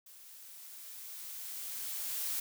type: noise with level ramp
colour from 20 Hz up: blue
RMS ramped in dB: -55 to -35 dBFS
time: 0.06-2.4 s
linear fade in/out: 5 ms
effects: none